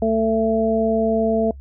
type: harmonic tone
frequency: 222.6 Hz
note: A3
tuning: 20 cents sharp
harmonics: 1 / 2 / 3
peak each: -20 / -20 / -20 dBFS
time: 0.02-1.51 s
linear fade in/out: 2 ms
effects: noise-tail reverb RT60 0.1 s tail -24 dB re dry + added 68 Hz sine -35 dBFS peak until 1.6 s